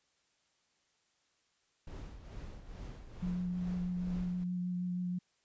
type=noise with tremolo; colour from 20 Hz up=brown; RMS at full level=-43 dBFS; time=1.87-4.44 s; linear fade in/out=5 ms; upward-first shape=triangle; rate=2.3 Hz; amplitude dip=70%
type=tone with vibrato; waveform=sine; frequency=179.1 Hz; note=F3; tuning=44 cents sharp; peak=-33 dBFS; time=3.22-5.19 s; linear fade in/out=10 ms; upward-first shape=sine; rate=6.3 Hz; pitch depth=12 cents each way
effects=white hiss -75 dBFS RMS until 5.44 s + resampled to 16000 Hz